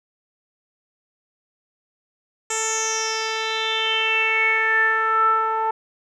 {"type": "tone with low-pass filter sweep", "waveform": "10% pulse", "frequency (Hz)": 443.1, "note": "A4", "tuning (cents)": 12, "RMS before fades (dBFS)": -21, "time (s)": [2.5, 5.71], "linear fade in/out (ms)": 5, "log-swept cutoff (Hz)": [7800, 1000], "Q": 7.2, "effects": []}